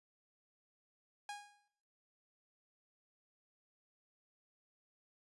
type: tone with exponential decay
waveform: sawtooth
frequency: 821 Hz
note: G#5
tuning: 20 cents flat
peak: -37 dBFS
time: 1.29-1.68 s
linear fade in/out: 2 ms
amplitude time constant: 83 ms
effects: noise-tail reverb RT60 0.8 s tail -22 dB re dry + resampled to 24000 Hz